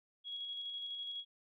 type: tone with tremolo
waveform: sine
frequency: 3322 Hz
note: G#7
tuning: in tune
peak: -39 dBFS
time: 0.24-1.25 s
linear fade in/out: 50 ms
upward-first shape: square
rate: 12 Hz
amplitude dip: 25%
effects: none